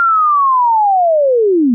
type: linear sweep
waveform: sine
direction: down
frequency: 1396.9 to 225.6 Hz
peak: -8 dBFS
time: 0-1.74 s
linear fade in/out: 0 ms
effects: none